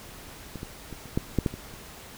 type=clicks; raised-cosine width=3 ms; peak=-23 / -22 / -25 / -30 / -11 / -9 / -11 / -24 / -30 dBFS; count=9; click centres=0.557 / 0.631 / 0.927 / 1.057 / 1.175 / 1.387 / 1.462 / 1.54 / 1.739 s; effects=pink hiss -45 dBFS RMS until 2.17 s